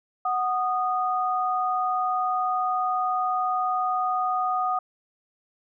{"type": "tone pair together", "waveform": "sine", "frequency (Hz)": [740, 1234.1], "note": ["F#5", "D#6"], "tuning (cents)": [0, -15], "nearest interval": "major sixth", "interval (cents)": 885, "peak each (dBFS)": -25, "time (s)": [0.25, 4.79], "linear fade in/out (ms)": 5, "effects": []}